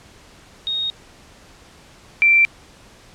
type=tone pair in turn; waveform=sine; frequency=3729 / 2349 Hz; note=A#7 / D7; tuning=0 / 0 cents; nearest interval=minor sixth; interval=800 cents; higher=first; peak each=-20 / -10 dBFS; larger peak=second; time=0.67-0.9 / 2.22-2.45 s; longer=neither; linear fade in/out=0 ms; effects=pink hiss -47 dBFS RMS until 3.14 s + low-pass 8000 Hz 12 dB/octave